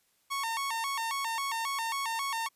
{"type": "tone with vibrato", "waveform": "sawtooth", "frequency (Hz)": 1003, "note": "B5", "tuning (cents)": 26, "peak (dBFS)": -27, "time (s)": [0.3, 2.49], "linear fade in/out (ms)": 20, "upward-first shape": "square", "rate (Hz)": 3.7, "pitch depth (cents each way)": 170, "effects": ["white hiss -71 dBFS RMS until 2.55 s", "resampled to 32000 Hz"]}